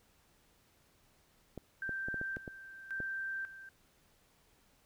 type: clicks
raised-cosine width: 2 ms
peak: -29 dBFS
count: 8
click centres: 1.577 / 1.893 / 2.085 / 2.143 / 2.214 / 2.369 / 2.478 / 3.003 s
type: tone with tremolo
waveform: sine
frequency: 1568 Hz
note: G6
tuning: in tune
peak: -36 dBFS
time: 1.82-3.69 s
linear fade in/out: 2 ms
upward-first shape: square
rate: 0.92 Hz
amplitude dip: 75%
effects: pink hiss -69 dBFS RMS until 4.85 s